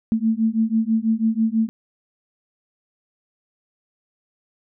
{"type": "beating tone pair", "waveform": "sine", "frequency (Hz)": [220, 226.1], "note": ["A3", "A3"], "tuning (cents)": [0, 47], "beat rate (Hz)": 6.1, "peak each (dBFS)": -20, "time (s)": [0.12, 1.69], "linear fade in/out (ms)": 0, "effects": []}